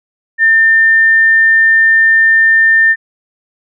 sine tone, 1800 Hz, A6, 39 cents sharp, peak -5 dBFS, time 0.38-2.96 s, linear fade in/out 50 ms, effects none

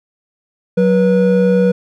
triangle tone pair together, 185 / 485.4 Hz, F#3 / B4, 0 / -30 cents, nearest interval octave + perfect fourth, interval 1670 cents, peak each -10 dBFS, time 0.77-1.72 s, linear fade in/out 10 ms, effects none

